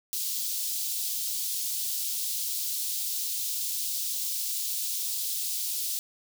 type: high-pass noise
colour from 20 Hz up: white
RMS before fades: -31 dBFS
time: 0.13-5.99 s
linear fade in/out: 0 ms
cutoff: 3600 Hz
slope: 24 dB/octave
effects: none